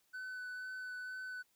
triangle tone with vibrato, 1504 Hz, F#6, 28 cents sharp, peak -40 dBFS, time 0.13-1.43 s, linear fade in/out 20 ms, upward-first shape sine, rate 2.1 Hz, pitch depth 12 cents each way, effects white hiss -75 dBFS RMS until 1.55 s

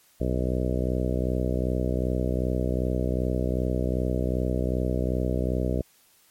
harmonic tone, 62.6 Hz, B1, 24 cents sharp, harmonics 1 / 2 / 3 / 4 / 5 / 6 / 7 / 8 / 9 / 10, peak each -27 / -30 / -32 / -33 / -34 / -35 / -35 / -36 / -37 / -37 dBFS, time 0.2-5.82 s, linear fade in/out 10 ms, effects white hiss -60 dBFS RMS until 6.3 s + MP3 64 kbps

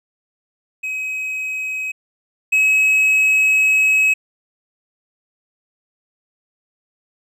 triangle tone pair in turn, 2539 / 2560 Hz, D#7 / D#7, +34 / +49 cents, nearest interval unison, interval 15 cents, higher second, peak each -20 / -10 dBFS, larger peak second, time 0.83-1.92 / 2.52-4.14 s, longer second, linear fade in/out 10 ms, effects none

